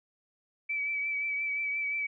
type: tone with vibrato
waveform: sine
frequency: 2300 Hz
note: D7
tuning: 37 cents flat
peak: -29 dBFS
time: 0.69-2.07 s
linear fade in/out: 10 ms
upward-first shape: triangle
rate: 5.7 Hz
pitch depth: 33 cents each way
effects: none